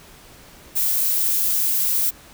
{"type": "noise with high-pass filter sweep", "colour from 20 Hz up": "violet", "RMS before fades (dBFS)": -20, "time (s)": [0.75, 2.11], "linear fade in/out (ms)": 20, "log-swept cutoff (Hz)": [380, 240], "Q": 0.83, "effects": ["pink hiss -46 dBFS RMS until 2.33 s"]}